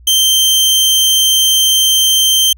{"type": "tone", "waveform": "sawtooth", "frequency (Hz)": 3133, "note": "G7", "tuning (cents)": -2, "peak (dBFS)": -5, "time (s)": [0.07, 2.53], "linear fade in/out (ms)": 5, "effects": ["added 60 Hz sine -37 dBFS peak until 2.57 s"]}